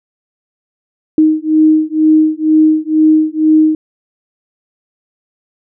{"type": "beating tone pair", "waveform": "sine", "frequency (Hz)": [310.8, 312.9], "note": ["D#4", "D#4"], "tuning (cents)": [-2, 10], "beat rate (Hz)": 2.1, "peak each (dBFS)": -10, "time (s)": [1.18, 3.75], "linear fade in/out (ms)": 2, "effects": []}